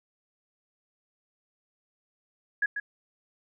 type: tone with echo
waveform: sine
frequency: 1672 Hz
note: G#6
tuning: 11 cents sharp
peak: -22 dBFS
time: 2.62-2.66 s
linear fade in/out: 5 ms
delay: 140 ms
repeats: 1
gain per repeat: -7 dB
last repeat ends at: 2.8 s
effects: none